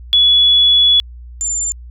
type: tone pair in turn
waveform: sine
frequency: 3400 / 7191 Hz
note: G#7 / A8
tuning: +40 / +37 cents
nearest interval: octave + minor second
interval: 1297 cents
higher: second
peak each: -7 / -16 dBFS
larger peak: first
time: 0.13-1 / 1.41-1.72 s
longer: first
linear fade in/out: 0 ms
effects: added 60 Hz sine -31 dBFS peak until 1.9 s